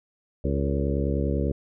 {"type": "harmonic tone with a mistuned harmonic", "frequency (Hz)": 70, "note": "C#2", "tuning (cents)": 18, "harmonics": [1, 2, 3, 4, 5, 6, 7, 8], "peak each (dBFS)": [-26, -29, -31, -32, -33, -34, -34, -35], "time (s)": [0.44, 1.52], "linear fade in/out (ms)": 5, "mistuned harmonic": 7, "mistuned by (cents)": -41, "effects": []}